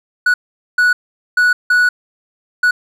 triangle tone bursts at uneven times, 1471 Hz, F#6, 11 cents flat, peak -7 dBFS, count 5, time 0.26-0.34 / 0.78-0.93 / 1.37-1.53 / 1.7-1.89 / 2.63-2.71 s, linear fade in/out 5 ms, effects none

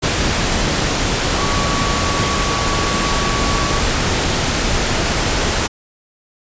sine tone in noise, 1131 Hz, C#6, 34 cents sharp, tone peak -23 dBFS, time 1.37-3.81 s, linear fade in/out 20 ms, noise pink, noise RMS -17 dBFS, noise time 0.02-5.68 s, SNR -9 dB, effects resampled to 16000 Hz

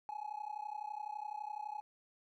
triangle tone with amplitude modulation, 843 Hz, G#5, 26 cents sharp, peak -33 dBFS, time 0.09-1.81 s, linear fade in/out 0 ms, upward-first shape sine, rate 31.9 Hz, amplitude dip 95%, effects tanh soft clip ceiling -35 dBFS

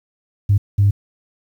sine tone bursts at uneven times, 100.6 Hz, G2, 45 cents sharp, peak -9 dBFS, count 2, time 0.49-0.58 / 0.78-0.91 s, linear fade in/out 10 ms, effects tanh soft clip ceiling -6 dBFS + 8-bit

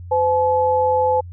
sine tone pair together, 510 / 857.7 Hz, C5 / A5, -44 / -44 cents, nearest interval major sixth, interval 900 cents, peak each -17 dBFS, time 0.11-1.21 s, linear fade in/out 10 ms, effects added 88 Hz sine -32 dBFS peak until 1.32 s

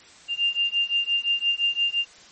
sine beating tone pair, 2794 / 2799.8 Hz, F7 / F7, 0 / +4 cents, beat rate 5.8 Hz, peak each -24 dBFS, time 0.28-2.05 s, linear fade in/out 50 ms, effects white hiss -49 dBFS RMS until 2.31 s + MP3 32 kbps

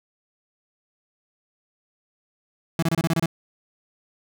35% pulse tone bursts, 164.81 Hz, E3, in tune, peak -17 dBFS, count 8, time 2.79-3.259 s, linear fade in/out 2 ms, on 35 ms, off 27 ms, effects none

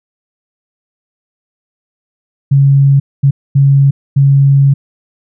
sine tone bursts at uneven times, 138.59 Hz, C#3, in tune, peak -4 dBFS, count 4, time 2.51-3 / 3.23-3.31 / 3.55-3.91 / 4.16-4.74 s, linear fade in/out 10 ms, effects none

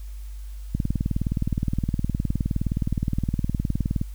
click train, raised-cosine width 5 ms, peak -11 dBFS, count 64, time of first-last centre 0.75-4.014 s, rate 19.3 Hz, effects added 50 Hz sine -33 dBFS peak until 4.14 s + white hiss -55 dBFS RMS until 4.14 s

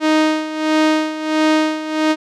sawtooth tone with tremolo, 311.1 Hz, D#4, in tune, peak -7 dBFS, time 0-2.16 s, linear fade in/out 50 ms, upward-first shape sine, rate 1.5 Hz, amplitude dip 75%, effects low-pass 5000 Hz 12 dB/octave

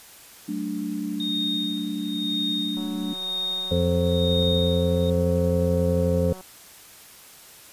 sine chord, D major, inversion first, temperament equal with one note detuned, 188.45 / 220 / 293.7 Hz, F#3 / A3 / D4, +32 / 0 / 0 cents, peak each -32 / -31 / -29 dBFS, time 0.48-3.14 s, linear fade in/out 10 ms
sine tone with tremolo, 3700 Hz, A#7, 14 cents flat, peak -24 dBFS, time 1.2-5.1 s, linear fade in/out 2 ms, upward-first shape sine, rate 1 Hz, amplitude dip 85%
click train, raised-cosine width 1 ms, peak -30 dBFS, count 678, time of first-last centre 2.77-6.41 s, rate 186 Hz
harmonic tone, 87.31 Hz, F2, in tune, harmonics 1 / 2 / 3 / 5 / 6, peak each -24 / -24 / -31 / -28 / -24 dBFS, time 3.71-6.33 s, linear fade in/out 5 ms
effects white hiss -47 dBFS RMS until 7.72 s + resampled to 32000 Hz

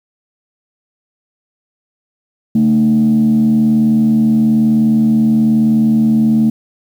sine tone with frequency modulation, 222.3 Hz, A3, 18 cents sharp, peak -7 dBFS, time 2.55-6.5 s, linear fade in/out 5 ms, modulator 78.9 Hz, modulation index 0.48, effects tanh soft clip ceiling -4 dBFS + 7-bit

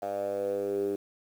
10% pulse tone with band-pass filter sweep, 100.1 Hz, G2, 37 cents sharp, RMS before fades -31 dBFS, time 0.02-0.96 s, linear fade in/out 5 ms, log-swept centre 690 to 360 Hz, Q 6.1, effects 9-bit

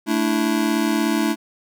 square chord, A suspended fourth, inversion none, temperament just, 220 / 293.3 / 330 Hz, A3 / D4 / E4, 0 / -2 / +2 cents, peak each -23 dBFS, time 0.06-1.36 s, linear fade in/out 50 ms, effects none

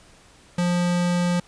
square tone, 176.1 Hz, F3, 15 cents sharp, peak -20 dBFS, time 0.58-1.4 s, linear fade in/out 5 ms, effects pink hiss -52 dBFS RMS until 1.47 s + resampled to 22050 Hz

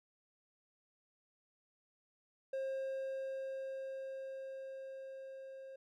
triangle tone with level ramp, 534 Hz, C5, 35 cents sharp, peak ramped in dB -34 to -46 dBFS, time 2.53-5.76 s, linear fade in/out 5 ms, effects none

